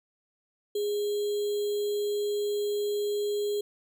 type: tone with sample-and-hold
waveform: sine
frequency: 413 Hz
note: G#4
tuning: 10 cents flat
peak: -26 dBFS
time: 0.75-3.61 s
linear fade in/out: 5 ms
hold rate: 3675 Hz
effects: none